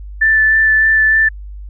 sine tone with vibrato, 1760 Hz, A6, in tune, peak -8 dBFS, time 0.21-1.29 s, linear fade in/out 10 ms, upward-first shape sine, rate 3.3 Hz, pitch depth 10 cents each way, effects added 50 Hz sine -27 dBFS peak until 1.69 s

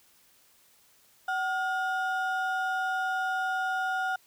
triangle ring-modulated tone, 1091 Hz, C#6, 28 cents flat, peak -22 dBFS, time 1.28-4.16 s, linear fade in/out 5 ms, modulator 336 Hz, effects white hiss -62 dBFS RMS until 4.26 s

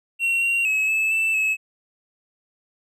triangle tone with pitch steps, 2733 / 2754 / 2571 / 2608 / 2650 / 2584 Hz, F7 / F7 / E7 / E7 / E7 / E7, -38 / -25 / -44 / -19 / +9 / -35 cents, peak -17 dBFS, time 0.19-1.57 s, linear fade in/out 50 ms, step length 230 ms, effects none

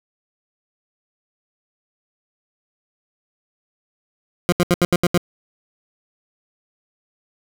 20% pulse tone bursts, 175.8 Hz, F3, 12 cents sharp, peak -8 dBFS, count 7, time 4.49-5.177 s, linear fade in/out 0 ms, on 33 ms, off 76 ms, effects none

